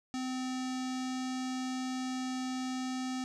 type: tone with low-pass filter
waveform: square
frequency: 257.1 Hz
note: C4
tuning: 30 cents flat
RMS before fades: -36 dBFS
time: 0.14-3.24 s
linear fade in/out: 0 ms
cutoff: 6500 Hz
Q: 2.1
effects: none